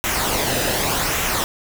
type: noise with flanger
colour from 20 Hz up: pink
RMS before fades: -21 dBFS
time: 0.04-1.44 s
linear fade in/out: 0 ms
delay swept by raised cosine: 0.21 to 0.91 ms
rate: 0.87 Hz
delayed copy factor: -0.5
effects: none